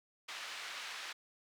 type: band-pass noise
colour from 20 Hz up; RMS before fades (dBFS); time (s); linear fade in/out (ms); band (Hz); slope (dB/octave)
pink; -45; 0.28-1.13; 10; 1400 to 4500; 12
effects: none